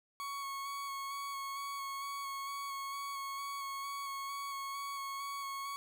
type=tone with vibrato; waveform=40% pulse; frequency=1108.7 Hz; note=C#6; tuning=in tune; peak=-38 dBFS; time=0.2-5.76 s; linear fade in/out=0 ms; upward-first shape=square; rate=2.2 Hz; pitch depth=14 cents each way; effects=none